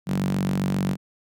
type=tone with high-pass filter; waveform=sawtooth; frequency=47.5 Hz; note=F#1; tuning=46 cents sharp; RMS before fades=-24 dBFS; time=0.06-0.97 s; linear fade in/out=50 ms; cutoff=170 Hz; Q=9.1; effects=none